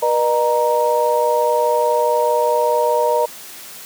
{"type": "tone cluster", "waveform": "sine", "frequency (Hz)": [483.2, 608, 936], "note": ["B4", "D#5", "A#5"], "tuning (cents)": [-38, -40, 7], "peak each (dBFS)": -18, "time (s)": [0.02, 3.26], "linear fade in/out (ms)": 10, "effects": ["white hiss -36 dBFS RMS until 3.85 s", "high-pass 150 Hz 12 dB/octave"]}